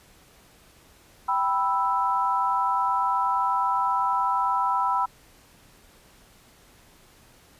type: chord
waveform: sine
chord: E minor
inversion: first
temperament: equal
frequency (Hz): 784 / 987.8 / 1318.5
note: G5 / B5 / E6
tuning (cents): 0 / 0 / 0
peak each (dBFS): -28 / -23 / -27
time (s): 1.28-5.06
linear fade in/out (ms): 10
effects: pink hiss -55 dBFS RMS until 7.59 s + resampled to 32000 Hz